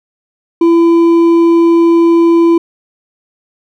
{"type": "tone with hard clipping", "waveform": "triangle", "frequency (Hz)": 335.9, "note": "E4", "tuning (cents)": 33, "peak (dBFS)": -6, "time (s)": [0.61, 2.58], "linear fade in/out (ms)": 5, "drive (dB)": 8, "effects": []}